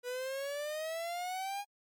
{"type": "exponential sweep", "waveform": "45% pulse", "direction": "up", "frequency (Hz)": [487.5, 821], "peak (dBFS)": -36, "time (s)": [0.03, 1.65], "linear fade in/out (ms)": 50, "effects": ["AAC 64 kbps"]}